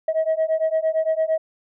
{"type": "beating tone pair", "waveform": "sine", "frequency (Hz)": [634, 642.8], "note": ["D#5", "E5"], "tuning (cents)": [32, -44], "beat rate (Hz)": 8.8, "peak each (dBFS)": -20, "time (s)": [0.08, 1.38], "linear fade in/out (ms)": 5, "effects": ["tanh soft clip ceiling -14 dBFS"]}